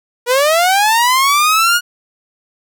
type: linear sweep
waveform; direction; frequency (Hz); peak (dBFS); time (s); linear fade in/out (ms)
sawtooth; up; 472.6 to 1454; -6; 0.26-1.81; 50
effects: none